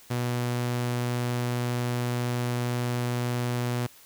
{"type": "tone", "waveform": "sawtooth", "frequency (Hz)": 121.9, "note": "B2", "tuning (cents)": -22, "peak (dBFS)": -22, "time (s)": [0.1, 3.87], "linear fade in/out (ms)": 10, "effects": ["white hiss -53 dBFS RMS until 4.05 s"]}